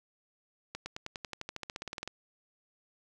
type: accelerating click train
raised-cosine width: 0.2 ms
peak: -21 dBFS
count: 19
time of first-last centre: 0.75-2.076 s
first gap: 110 ms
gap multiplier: 0.95
effects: none